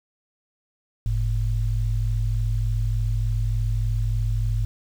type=tone pair together; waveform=sine; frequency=46.62 / 110 Hz; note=F#1 / A2; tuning=+14 / 0 cents; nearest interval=octave + minor third; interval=1486 cents; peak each=-23 / -23 dBFS; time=1.06-4.65 s; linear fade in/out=0 ms; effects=8-bit